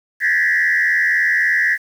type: tone with frequency modulation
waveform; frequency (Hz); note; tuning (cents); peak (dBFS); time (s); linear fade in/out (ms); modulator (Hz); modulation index
sine; 1819; A#6; -43; -12; 0.2-1.78; 50; 83.6; 2.1
effects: tanh soft clip ceiling -9 dBFS + 7-bit